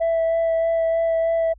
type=tone with vibrato; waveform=sine; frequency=659.3 Hz; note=E5; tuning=in tune; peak=-15 dBFS; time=0-1.54 s; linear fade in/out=20 ms; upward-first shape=sine; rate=3.2 Hz; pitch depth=11 cents each way; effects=tanh soft clip ceiling -16 dBFS + added 50 Hz sine -45 dBFS peak until 1.58 s